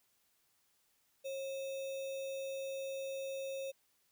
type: tone with sample-and-hold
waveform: sine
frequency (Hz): 541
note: C#5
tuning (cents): -42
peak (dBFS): -38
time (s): 1.24-3.72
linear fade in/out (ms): 20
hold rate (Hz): 3150
effects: white hiss -75 dBFS RMS until 4.11 s